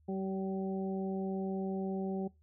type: harmonic tone with a mistuned harmonic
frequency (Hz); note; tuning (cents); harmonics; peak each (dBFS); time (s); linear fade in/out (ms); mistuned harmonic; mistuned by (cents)
191.8; G3; -37; 1 / 2 / 3 / 4; -35 / -38 / -46 / -45; 0.08-2.28; 10; 3; -17
effects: noise-tail reverb RT60 0.2 s tail -21 dB re dry + added 77 Hz sine -63 dBFS peak until 2.42 s